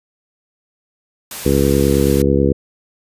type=noise; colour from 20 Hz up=white; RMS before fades=-28 dBFS; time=1.31-2.22 s; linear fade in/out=2 ms
type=harmonic tone; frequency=69.3 Hz; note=C#2; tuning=in tune; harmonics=1 / 2 / 3 / 4 / 5 / 6 / 7; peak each=-19 / -19 / -19 / -19 / -19 / -19 / -19 dBFS; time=1.45-2.53 s; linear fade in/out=10 ms
effects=resampled to 32000 Hz